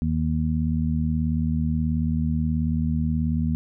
harmonic tone, 78.5 Hz, D#2, 16 cents sharp, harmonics 1 / 2 / 3, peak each -25 / -25 / -25 dBFS, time 0.02-3.55 s, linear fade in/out 0 ms, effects none

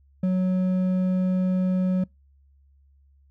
sine tone with hard clipping, 184.6 Hz, F#3, 4 cents flat, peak -21 dBFS, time 0.23-2.04 s, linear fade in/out 5 ms, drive 5 dB, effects noise-tail reverb RT60 0.2 s tail -26 dB re dry + added 69 Hz sine -55 dBFS peak until 3.3 s

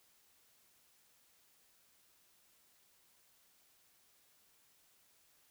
silence, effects white hiss -70 dBFS RMS until 5.5 s

